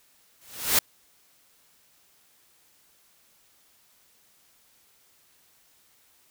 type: noise with exponential growth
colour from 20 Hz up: white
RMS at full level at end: -17 dBFS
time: 0.41-0.79 s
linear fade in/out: 5 ms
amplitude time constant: 82 ms
effects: white hiss -62 dBFS RMS until 6.3 s